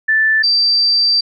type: tone pair in turn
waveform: sine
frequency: 1760 / 4677 Hz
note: A6 / D8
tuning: 0 / -8 cents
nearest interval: octave + perfect fourth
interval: 1692 cents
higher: second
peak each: -10 dBFS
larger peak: neither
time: 0.08-0.43 / 0.43-1.21 s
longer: second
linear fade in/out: 10 ms
effects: none